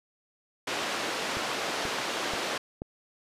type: band-pass noise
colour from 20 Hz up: pink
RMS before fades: -32 dBFS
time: 0.67-2.58 s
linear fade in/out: 5 ms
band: 380 to 5300 Hz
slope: 12 dB/octave
type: click train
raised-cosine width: 2 ms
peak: -22 dBFS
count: 4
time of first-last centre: 1.37-2.819 s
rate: 2.07 Hz
effects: resampled to 32000 Hz